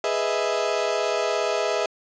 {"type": "chord", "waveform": "35% pulse", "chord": "E major seventh", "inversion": "first", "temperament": "equal", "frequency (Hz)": [415.3, 493.9, 622.3, 659.3], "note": ["G#4", "B4", "D#5", "E5"], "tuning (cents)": [0, 0, 0, 0], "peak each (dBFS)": [-26, -27, -26, -25], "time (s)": [0.04, 1.86], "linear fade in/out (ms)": 2, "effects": ["resampled to 16000 Hz"]}